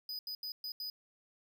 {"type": "tone bursts at uneven times", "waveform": "square", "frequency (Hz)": 4978, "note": "D#8", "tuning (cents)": 0, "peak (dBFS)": -39, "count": 5, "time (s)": [[0.09, 0.19], [0.27, 0.35], [0.43, 0.52], [0.64, 0.72], [0.8, 0.9]], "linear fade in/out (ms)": 2, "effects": []}